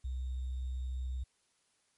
sine tone with sample-and-hold, 63.8 Hz, C2, 43 cents flat, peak -34 dBFS, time 0.04-1.24 s, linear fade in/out 10 ms, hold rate 3675 Hz, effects white hiss -74 dBFS RMS until 1.97 s + MP3 48 kbps

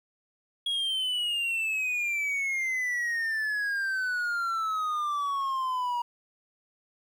triangle exponential sweep, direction down, 3322 to 952 Hz, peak -25 dBFS, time 0.66-6.02 s, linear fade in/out 5 ms, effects 10-bit

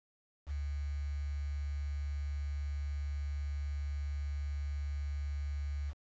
sine tone with quantisation, 71.9 Hz, D2, 36 cents flat, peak -34 dBFS, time 0.46-5.94 s, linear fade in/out 50 ms, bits 9, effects resampled to 16000 Hz

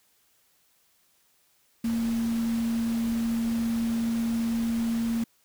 sine tone in noise, 230 Hz, A#3, 23 cents flat, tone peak -24 dBFS, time 1.84-5.24 s, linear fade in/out 5 ms, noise pink, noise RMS -41 dBFS, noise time 1.84-5.24 s, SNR +14 dB, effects white hiss -66 dBFS RMS until 5.44 s

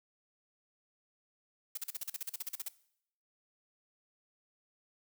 blue noise bursts, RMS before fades -38 dBFS, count 15, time 1.75-2.685 s, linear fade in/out 5 ms, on 25 ms, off 40 ms, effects noise-tail reverb RT60 0.7 s tail -19 dB re dry

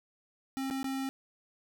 square tone with dropouts, 267.8 Hz, C4, 40 cents sharp, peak -33 dBFS, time 0.57-1.09 s, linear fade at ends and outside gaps 0 ms, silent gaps 0.701-0.709 / 0.83-0.843 s, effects none

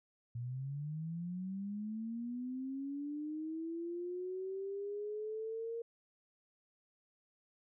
sine linear sweep, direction up, 116.54 to 466.2 Hz, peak -38 dBFS, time 0.35-5.82 s, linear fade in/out 5 ms, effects none

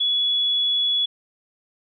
sine tone, 3391 Hz, G#7, 35 cents sharp, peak -18 dBFS, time 0-1.06 s, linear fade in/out 10 ms, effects none

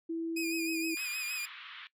sine tone with pitch glide, 329.6 to 326 Hz, E4 to E4, 0 to -19 cents, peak -32 dBFS, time 0.09-0.95 s, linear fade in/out 10 ms, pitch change -19 cents, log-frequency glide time 0.61-0.67 s
sawtooth tone with vibrato, 2474 Hz, D#7, 10 cents flat, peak -31 dBFS, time 0.36-1.46 s, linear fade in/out 10 ms, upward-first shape sine, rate 6.4 Hz, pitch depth 54 cents each way
white band-pass noise, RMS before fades -48 dBFS, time 0.97-1.87 s, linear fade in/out 0 ms, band 1100 to 3600 Hz, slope 48 dB/octave
effects noise-tail reverb RT60 0.1 s tail -19 dB re dry

